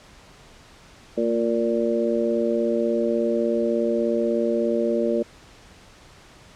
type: harmonic tone with a mistuned harmonic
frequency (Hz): 116.54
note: A#2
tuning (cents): 0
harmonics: 2 / 3 / 4 / 5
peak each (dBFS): -25 / -25 / -25 / -25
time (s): 1.17-5.23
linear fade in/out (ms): 10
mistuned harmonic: 2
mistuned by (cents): -23
effects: pink hiss -49 dBFS RMS until 6.55 s + low-pass 7000 Hz 12 dB/octave